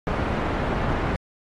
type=low-pass noise; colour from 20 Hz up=pink; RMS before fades=-25 dBFS; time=0.07-1.16 s; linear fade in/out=0 ms; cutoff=1500 Hz; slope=12 dB/octave; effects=AAC 32 kbps